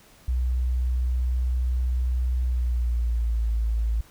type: tone with pitch glide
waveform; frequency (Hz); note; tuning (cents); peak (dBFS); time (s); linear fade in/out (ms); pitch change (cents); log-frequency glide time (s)
sine; 62.3 to 55.82; B1 to A1; +16 to +26; -21; 0.28-4.01; 5; -190; 2.42-3.51
effects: pink hiss -54 dBFS RMS until 4.1 s